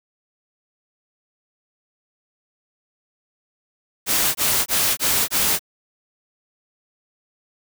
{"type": "noise bursts", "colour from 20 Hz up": "white", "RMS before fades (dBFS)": -19, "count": 5, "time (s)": [4.06, 5.594], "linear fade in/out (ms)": 50, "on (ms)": 290, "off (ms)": 21, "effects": []}